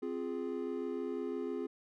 triangle chord, F minor, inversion second, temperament equal, 261.6 / 349.2 / 415.3 Hz, C4 / F4 / Ab4, 0 / 0 / 0 cents, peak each -38 / -38 / -37 dBFS, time 0.02-1.67 s, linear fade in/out 10 ms, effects none

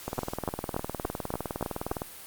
two click trains, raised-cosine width 1 ms, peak -14 / -17 dBFS, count 7 / 39, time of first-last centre 0.19-1.914 / 0.08-2.019 s, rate 3.48 / 19.6 Hz, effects white hiss -45 dBFS RMS until 2.26 s + Opus 48 kbps

